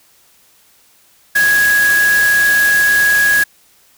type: tone in noise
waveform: sine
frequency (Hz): 1661.2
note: G#6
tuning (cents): 0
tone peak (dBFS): -9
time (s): 1.35-3.44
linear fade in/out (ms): 10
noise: white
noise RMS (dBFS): -21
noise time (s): 1.35-3.44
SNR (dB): +9
effects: white hiss -51 dBFS RMS until 3.97 s